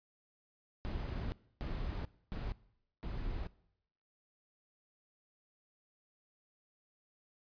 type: noise bursts at uneven times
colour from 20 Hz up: brown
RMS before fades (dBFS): -39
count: 4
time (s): 0.85-1.32 / 1.61-2.05 / 2.32-2.52 / 3.03-3.47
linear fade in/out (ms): 0
effects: noise-tail reverb RT60 0.8 s tail -21 dB re dry + resampled to 11025 Hz